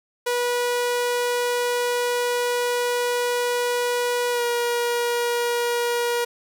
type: tone with pitch glide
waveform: sawtooth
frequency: 486.6 to 478 Hz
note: B4 to A#4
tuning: -26 to +43 cents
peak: -17 dBFS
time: 0.26-6.25 s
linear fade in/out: 10 ms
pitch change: -31 cents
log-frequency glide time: 4.31-4.43 s
effects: 9-bit